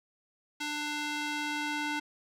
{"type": "tone with band-pass filter sweep", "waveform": "square", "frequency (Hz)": 297.1, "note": "D4", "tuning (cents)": 20, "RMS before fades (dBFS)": -34, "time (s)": [0.6, 2], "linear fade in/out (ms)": 10, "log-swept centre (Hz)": [3400, 2000], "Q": 0.72, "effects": []}